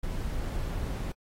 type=noise; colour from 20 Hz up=brown; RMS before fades=-32 dBFS; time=0.03-1.12 s; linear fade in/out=5 ms; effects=AAC 48 kbps